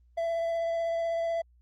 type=tone with vibrato; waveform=triangle; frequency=668 Hz; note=E5; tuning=23 cents sharp; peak=-25 dBFS; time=0.17-1.42 s; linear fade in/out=10 ms; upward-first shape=triangle; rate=16 Hz; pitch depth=13 cents each way; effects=added 60 Hz sine -58 dBFS peak until 1.61 s + Opus 24 kbps